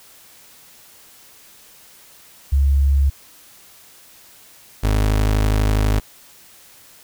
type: tone pair in turn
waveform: sine / 30% pulse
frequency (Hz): 69.3 / 52.25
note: C#2 / G#1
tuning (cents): 0 / +11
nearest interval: perfect fourth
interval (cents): 489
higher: first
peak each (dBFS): -12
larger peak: neither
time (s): 2.52-3.1 / 4.83-6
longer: second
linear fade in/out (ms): 10
effects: white hiss -47 dBFS RMS until 7.03 s